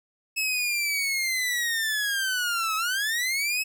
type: linear two-way sweep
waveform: sawtooth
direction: down then up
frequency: 2601 to 1272 to 2601 Hz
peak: -21 dBFS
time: 0.36-3.64 s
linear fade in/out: 20 ms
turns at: 2.76 s
effects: none